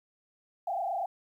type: tone with frequency modulation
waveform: sine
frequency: 737 Hz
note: F#5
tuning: 7 cents flat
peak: -29 dBFS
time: 0.67-1.06 s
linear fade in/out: 5 ms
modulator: 28.3 Hz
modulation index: 2.4
effects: 11-bit